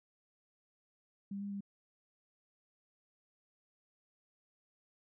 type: tone with pitch steps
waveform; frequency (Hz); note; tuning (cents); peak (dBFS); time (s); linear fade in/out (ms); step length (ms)
sine; 198.9 / 201.6 / 199.5; G3 / G3 / G3; +25 / +49 / +31; -38; 1.31-1.607; 5; 99
effects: none